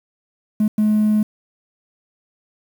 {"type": "tone bursts at uneven times", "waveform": "triangle", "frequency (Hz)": 213.2, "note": "G#3", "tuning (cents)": 46, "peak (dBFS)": -10, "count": 2, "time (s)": [[0.6, 0.68], [0.78, 1.23]], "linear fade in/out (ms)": 5, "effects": ["tanh soft clip ceiling -9 dBFS", "7-bit"]}